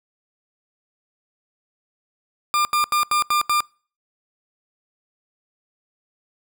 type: tone bursts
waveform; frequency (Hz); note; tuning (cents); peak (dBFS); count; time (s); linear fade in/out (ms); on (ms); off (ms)
40% pulse; 1200; D6; +37; -16; 6; 2.54-3.605; 0; 110; 81
effects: noise-tail reverb RT60 0.4 s tail -26 dB re dry